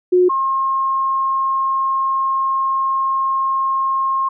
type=tone pair in turn; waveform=sine; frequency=362.1 / 1071.4 Hz; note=F#4 / C6; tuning=-37 / +41 cents; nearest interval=octave + perfect fifth; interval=1878 cents; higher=second; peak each=-9 / -15 dBFS; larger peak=first; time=0.12-0.29 / 0.29-4.29 s; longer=second; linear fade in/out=10 ms; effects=none